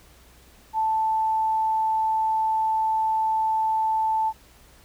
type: tone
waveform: sine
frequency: 880 Hz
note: A5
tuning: in tune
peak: -20 dBFS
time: 0.73-4.33 s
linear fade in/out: 50 ms
effects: added 60 Hz sine -55 dBFS peak until 4.84 s + pink hiss -54 dBFS RMS until 4.84 s